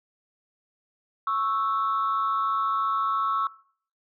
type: tone pair together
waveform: sine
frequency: 1104.2 / 1318.5 Hz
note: C#6 / E6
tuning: -7 / 0 cents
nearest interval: minor third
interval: 307 cents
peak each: -25 / -25 dBFS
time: 1.27-3.47 s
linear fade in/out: 2 ms
effects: noise-tail reverb RT60 0.5 s tail -19 dB re dry + tanh soft clip ceiling -17 dBFS